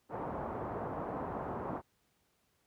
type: low-pass noise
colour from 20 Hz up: white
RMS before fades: -39 dBFS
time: 0.09-1.82 s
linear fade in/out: 50 ms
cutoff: 1000 Hz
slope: 24 dB/octave
effects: pink hiss -75 dBFS RMS until 2.66 s + high-pass 60 Hz 12 dB/octave